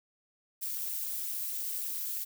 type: noise with amplitude modulation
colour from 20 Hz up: violet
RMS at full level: -32 dBFS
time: 0.61-2.25 s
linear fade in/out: 20 ms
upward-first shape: sine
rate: 215 Hz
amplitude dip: 80%
effects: none